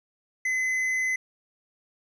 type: tone with tanh clipping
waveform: triangle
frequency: 2034 Hz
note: C7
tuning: 50 cents flat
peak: -25 dBFS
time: 0.45-1.16 s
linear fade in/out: 5 ms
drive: 11 dB
effects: none